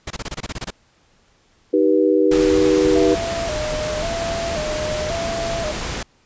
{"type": "noise bursts", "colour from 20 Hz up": "pink", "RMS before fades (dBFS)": -27, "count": 11, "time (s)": [0.07, 0.705], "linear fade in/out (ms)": 5, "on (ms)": 35, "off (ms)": 25}
{"type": "chord", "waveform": "sine", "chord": "Eb augmented", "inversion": "none", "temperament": "just", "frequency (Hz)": [311.1, 388.9, 486.1], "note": ["Eb4", "G4", "B4"], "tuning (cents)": [0, -14, -28], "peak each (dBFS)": -17, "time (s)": [1.73, 3.15], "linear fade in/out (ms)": 10}
{"type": "noise", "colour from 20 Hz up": "pink", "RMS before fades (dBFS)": -26, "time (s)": [2.31, 6.03], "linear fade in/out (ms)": 5}
{"type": "tone with vibrato", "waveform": "sine", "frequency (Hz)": 641, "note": "E5", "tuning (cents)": -49, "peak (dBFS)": -23, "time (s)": [2.95, 5.72], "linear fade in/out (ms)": 10, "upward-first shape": "square", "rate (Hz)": 0.93, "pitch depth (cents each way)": 80}
{"effects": ["pink hiss -58 dBFS RMS until 6.25 s", "resampled to 16000 Hz"]}